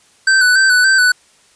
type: tone with vibrato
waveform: square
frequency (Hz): 1521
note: F#6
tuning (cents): +47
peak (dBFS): -9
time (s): 0.27-1.12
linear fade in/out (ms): 5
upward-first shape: square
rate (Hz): 3.5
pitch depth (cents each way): 37
effects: white hiss -51 dBFS RMS until 1.55 s + resampled to 22050 Hz